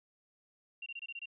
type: tone bursts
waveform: sine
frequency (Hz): 2763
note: F7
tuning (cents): -19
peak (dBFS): -40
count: 7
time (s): 0.82-1.258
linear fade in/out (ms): 5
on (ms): 42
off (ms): 24
effects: none